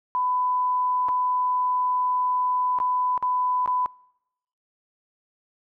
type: tone with dropouts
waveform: sine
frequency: 1000 Hz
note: B5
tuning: 21 cents sharp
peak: -21 dBFS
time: 0.15-3.86 s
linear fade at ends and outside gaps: 0 ms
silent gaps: 1.085-1.09 / 2.787-2.801 / 3.177-3.226 / 3.66-3.676 s
effects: noise-tail reverb RT60 0.9 s tail -25 dB re dry